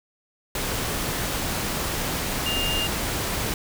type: tone in noise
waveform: sine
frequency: 2814 Hz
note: F7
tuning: 12 cents sharp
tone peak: -25 dBFS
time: 2.46-2.87 s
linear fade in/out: 2 ms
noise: pink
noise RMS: -27 dBFS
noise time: 0.55-3.54 s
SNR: -1 dB
effects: none